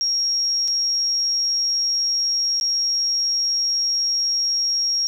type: tone with dropouts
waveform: sine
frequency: 5588 Hz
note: F8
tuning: in tune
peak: -18 dBFS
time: 0.01-5.07 s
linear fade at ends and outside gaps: 0 ms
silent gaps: 0.677-0.681 / 2.599-2.611 s
effects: 8-bit